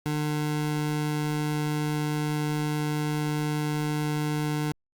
25% pulse tone, 150.4 Hz, D3, 42 cents sharp, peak -22 dBFS, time 0.06-4.72 s, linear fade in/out 0 ms, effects Opus 48 kbps

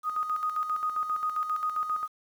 sine tone with tremolo, 1244.5 Hz, D#6, in tune, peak -25 dBFS, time 0.03-2.08 s, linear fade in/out 50 ms, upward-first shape square, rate 7.5 Hz, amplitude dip 55%, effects 9-bit

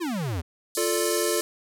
square exponential sweep, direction down, 370 to 75.9 Hz, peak -27 dBFS, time 0-0.42 s, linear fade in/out 20 ms
white band-pass noise, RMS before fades -31 dBFS, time 0.75-1.41 s, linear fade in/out 0 ms, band 4000 to 12000 Hz, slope 48 dB/octave
square chord, D minor, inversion first, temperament equal, 349.2 / 440 / 587.3 Hz, F4 / A4 / D5, 0 / 0 / 0 cents, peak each -28 / -28 / -31 dBFS, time 0.77-1.41 s, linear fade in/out 5 ms
effects none

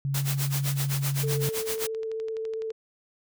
sine tone, 138.4 Hz, C#3, 2 cents flat, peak -25 dBFS, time 0.05-1.49 s, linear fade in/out 0 ms
white noise with tremolo, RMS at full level -30 dBFS, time 0.14-1.87 s, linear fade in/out 5 ms, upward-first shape sine, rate 7.8 Hz, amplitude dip 90%
sine tone with vibrato, 443.5 Hz, A4, 14 cents sharp, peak -29 dBFS, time 1.23-2.72 s, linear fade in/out 10 ms, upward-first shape sine, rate 15 Hz, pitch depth 10 cents each way
click train, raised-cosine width 0.2 ms, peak -29 dBFS, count 12, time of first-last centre 1.78-2.704 s, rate 11.9 Hz
effects none

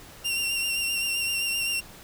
sawtooth tone with vibrato, 2760 Hz, F7, 21 cents flat, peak -22 dBFS, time 0.24-1.81 s, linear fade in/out 20 ms, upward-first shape sine, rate 7.7 Hz, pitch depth 27 cents each way, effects pink hiss -47 dBFS RMS until 2.03 s

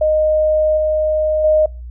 sine tone with level steps, 618 Hz, D#5, 12 cents flat, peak -11 / -13 / -9 dBFS, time 0.01-1.66 s, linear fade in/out 5 ms, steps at 0.77 / 1.44 s, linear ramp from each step 5 ms, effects noise-tail reverb RT60 0.3 s tail -26 dB re dry + added 60 Hz sine -28 dBFS peak until 1.9 s

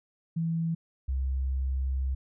sine tone pair in turn, 164.81 / 66.05 Hz, E3 / C2, 0 / +17 cents, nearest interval octave + major third, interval 1583 cents, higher first, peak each -26 dBFS, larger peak neither, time 0.36-0.75 / 1.08-2.15 s, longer second, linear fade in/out 10 ms, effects none

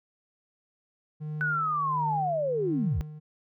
triangle tone with tremolo, 152.5 Hz, D#3, 34 cents flat, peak -29 dBFS, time 1.2-3.2 s, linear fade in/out 20 ms, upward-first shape sine, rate 1.4 Hz, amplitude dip 65%
sine linear sweep, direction down, 1504 to 51.91 Hz, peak -25 dBFS, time 1.41-3.01 s, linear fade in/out 0 ms
effects none

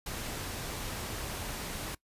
pink noise, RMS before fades -38 dBFS, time 0.06-1.95 s, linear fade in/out 5 ms, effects noise-tail reverb RT60 0.1 s tail -21 dB re dry + resampled to 32000 Hz

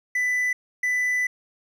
triangle tone pair in turn, 1992 / 1992 Hz, B6 / B6, +14 / +14 cents, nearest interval unison, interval 0 cents, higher neither, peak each -19 dBFS, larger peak neither, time 0.15-0.53 / 0.83-1.27 s, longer second, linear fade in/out 5 ms, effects none

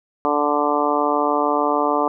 harmonic tone, 146.83 Hz, D3, in tune, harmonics 2 / 3 / 4 / 5 / 6 / 7 / 8, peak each -24 / -24 / -24 / -24 / -24 / -24 / -24 dBFS, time 0.25-2.08 s, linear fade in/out 0 ms, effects none

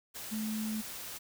sine tone in noise, 217.1 Hz, A3, 23 cents flat, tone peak -33 dBFS, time 0.31-0.82 s, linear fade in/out 20 ms, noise white, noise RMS -43 dBFS, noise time 0.14-1.19 s, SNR +7 dB, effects none

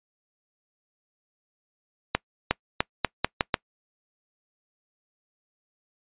accelerating click train, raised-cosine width 0.3 ms, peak -4 dBFS, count 7, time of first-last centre 2.15-3.542 s, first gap 360 ms, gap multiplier 0.82, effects noise-tail reverb RT60 0.1 s tail -25 dB re dry + resampled to 8000 Hz

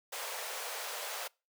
pink high-pass noise, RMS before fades -40 dBFS, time 0.12-1.28 s, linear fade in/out 10 ms, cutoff 470 Hz, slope 48 dB/octave, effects noise-tail reverb RT60 0.3 s tail -26 dB re dry

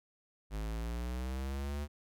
square linear sweep, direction up, 51.5 to 73.8 Hz, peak -36 dBFS, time 0.5-1.88 s, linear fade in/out 50 ms, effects none

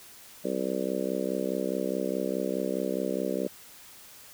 harmonic tone, 64.8 Hz, C2, 16 cents flat, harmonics 3 / 4 / 5 / 6 / 7 / 8 / 9, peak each -35 / -35 / -35 / -35 / -35 / -35 / -35 dBFS, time 0.44-3.48 s, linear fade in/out 10 ms, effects white hiss -50 dBFS RMS until 4.33 s

